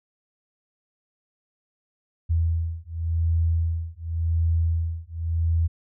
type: beating tone pair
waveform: sine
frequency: 82.3 / 83.2 Hz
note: E2 / E2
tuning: -2 / +17 cents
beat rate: 0.9 Hz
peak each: -24 dBFS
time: 2.29-5.68 s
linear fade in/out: 20 ms
effects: none